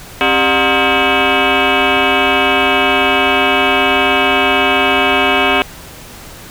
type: tone with frequency modulation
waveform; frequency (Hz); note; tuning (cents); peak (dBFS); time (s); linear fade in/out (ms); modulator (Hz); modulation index
sine; 932.3; A#5; 0; -9; 0.21-5.62; 0; 332; 6.2
effects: pink hiss -34 dBFS RMS until 6.5 s